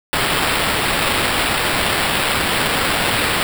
violet noise with sample-and-hold, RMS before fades -18 dBFS, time 0.13-3.43 s, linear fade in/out 0 ms, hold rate 6300 Hz, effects none

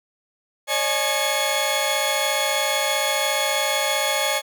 sawtooth tone cluster, 550 / 607 / 843 / 2185 / 3366 Hz, C#5 / D#5 / G#5 / C#7 / G#7, -14 / -43 / +26 / -26 / +23 cents, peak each -23 dBFS, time 0.67-4.42 s, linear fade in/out 50 ms, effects none

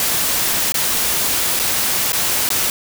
white noise with dropouts, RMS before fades -18 dBFS, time 0-2.7 s, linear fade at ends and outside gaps 1 ms, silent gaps 0.721-0.742 / 1.592-1.597 / 2.121-2.131 / 2.49-2.503 s, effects none

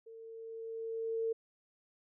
sine tone with level ramp, 451.8 Hz, A4, 46 cents sharp, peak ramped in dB -49 to -30 dBFS, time 0.06-1.33 s, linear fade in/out 10 ms, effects none

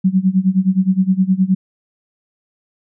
sine tone with tremolo, 188.4 Hz, F#3, 32 cents sharp, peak -8 dBFS, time 0.04-1.55 s, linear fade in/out 10 ms, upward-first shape sine, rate 9.6 Hz, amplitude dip 90%, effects none

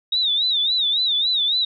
sine tone with vibrato, 3729 Hz, A#7, in tune, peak -17 dBFS, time 0.12-1.65 s, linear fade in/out 5 ms, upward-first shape sine, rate 3.6 Hz, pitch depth 130 cents each way, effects none

